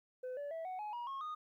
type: tone with pitch steps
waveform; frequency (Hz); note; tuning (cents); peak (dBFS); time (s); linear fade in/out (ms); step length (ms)
sine; 507 / 575.7 / 653.7 / 742.3 / 842.9 / 957.1 / 1086.8 / 1234; B4 / D5 / E5 / F#5 / G#5 / A#5 / C#6 / D#6; +45 / -35 / -15 / +5 / +25 / +45 / -35 / -15; -37; 0.23-1.35; 10; 140
effects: tanh soft clip ceiling -39 dBFS + 13-bit